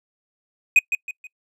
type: tone with echo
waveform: triangle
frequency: 2500 Hz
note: D#7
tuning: 8 cents sharp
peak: -8 dBFS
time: 0.76-0.79 s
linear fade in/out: 2 ms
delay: 160 ms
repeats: 3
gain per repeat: -9 dB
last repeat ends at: 1.27 s
effects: noise-tail reverb RT60 0.1 s tail -26 dB re dry + resampled to 32000 Hz